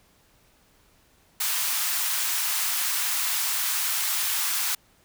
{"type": "high-pass noise", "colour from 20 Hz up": "white", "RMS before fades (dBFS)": -26, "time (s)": [1.4, 4.75], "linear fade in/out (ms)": 5, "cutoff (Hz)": 880, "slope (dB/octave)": 24, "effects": ["pink hiss -61 dBFS RMS until 5.04 s"]}